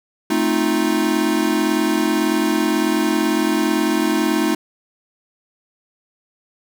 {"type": "chord", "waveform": "square", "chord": "F dominant seventh", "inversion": "first", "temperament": "equal", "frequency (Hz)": [220, 261.6, 311.1, 349.2], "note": ["A3", "C4", "Eb4", "F4"], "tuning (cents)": [0, 0, 0, 0], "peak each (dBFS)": [-23, -25, -20, -23], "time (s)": [0.3, 4.55], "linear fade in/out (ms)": 5, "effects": []}